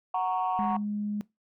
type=chord; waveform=sine; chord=F# major; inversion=none; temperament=equal; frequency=740 / 932.3 / 1108.7 Hz; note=F#5 / A#5 / C#6; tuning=0 / 0 / 0 cents; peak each=-27 / -30 / -31 dBFS; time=0.14-0.77 s; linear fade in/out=5 ms
type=tone; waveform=sine; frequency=207.7 Hz; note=G#3; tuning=in tune; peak=-28 dBFS; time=0.59-1.21 s; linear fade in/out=0 ms
effects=noise-tail reverb RT60 0.2 s tail -21 dB re dry + tanh soft clip ceiling -19 dBFS